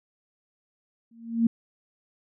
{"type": "tone with exponential growth", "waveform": "sine", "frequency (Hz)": 230.2, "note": "A#3", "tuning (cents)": -22, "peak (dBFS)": -15, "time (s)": [1.11, 1.47], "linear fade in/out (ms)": 5, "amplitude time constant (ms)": 78, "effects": []}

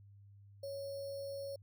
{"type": "tone with sample-and-hold", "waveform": "sine", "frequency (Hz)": 554.4, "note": "C#5", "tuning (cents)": 0, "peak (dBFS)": -40, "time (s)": [0.63, 1.56], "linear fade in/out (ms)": 5, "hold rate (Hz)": 4900, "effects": ["added 100 Hz sine -56 dBFS peak until 1.62 s"]}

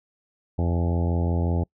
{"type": "harmonic tone with a mistuned harmonic", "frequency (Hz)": 85.5, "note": "F2", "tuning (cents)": -36, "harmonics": [1, 2, 3, 4, 5, 6, 7, 8, 9, 10], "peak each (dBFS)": [-22, -28, -32, -34, -36, -38, -39, -40, -41, -42], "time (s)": [0.58, 1.64], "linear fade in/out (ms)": 10, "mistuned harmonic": 9, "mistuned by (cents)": 50, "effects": ["noise-tail reverb RT60 0.1 s tail -26 dB re dry"]}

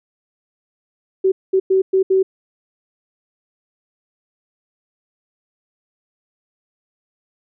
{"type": "tone bursts at uneven times", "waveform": "sine", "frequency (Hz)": 380.6, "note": "F#4", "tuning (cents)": 49, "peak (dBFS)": -11, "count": 5, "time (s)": [[1.24, 1.32], [1.53, 1.6], [1.7, 1.82], [1.93, 2.03], [2.1, 2.23]], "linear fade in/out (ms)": 10, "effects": []}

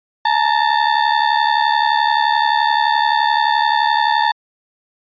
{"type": "ring-modulated tone", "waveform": "35% pulse", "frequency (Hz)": 892, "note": "A5", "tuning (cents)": 23, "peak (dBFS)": -8, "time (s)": [0.25, 4.32], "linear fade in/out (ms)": 5, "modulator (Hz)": 35.8, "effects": ["resampled to 11025 Hz"]}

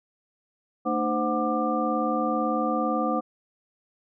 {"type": "tone cluster", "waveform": "sine", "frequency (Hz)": [224.8, 302.7, 518, 735, 1188], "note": ["A3", "D#4", "C5", "F#5", "D6"], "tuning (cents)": [37, -48, -17, -12, 20], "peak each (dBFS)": -29, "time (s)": [0.85, 3.21], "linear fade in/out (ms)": 20, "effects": []}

